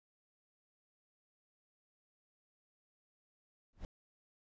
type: noise with exponential growth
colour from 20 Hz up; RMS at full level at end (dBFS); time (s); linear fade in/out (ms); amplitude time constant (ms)
brown; -39; 3.73-3.85; 1; 26
effects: resampled to 16000 Hz